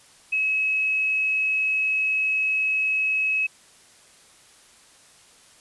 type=tone; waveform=sine; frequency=2568 Hz; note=E7; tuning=46 cents flat; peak=-20 dBFS; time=0.32-3.47 s; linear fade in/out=10 ms; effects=white hiss -53 dBFS RMS until 5.6 s + resampled to 24000 Hz